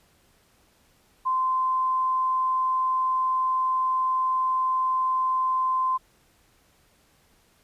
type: tone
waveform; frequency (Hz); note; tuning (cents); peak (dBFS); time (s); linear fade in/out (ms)
sine; 1036; C6; -17; -21; 1.25-5.98; 20
effects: pink hiss -62 dBFS RMS until 7.63 s + resampled to 32000 Hz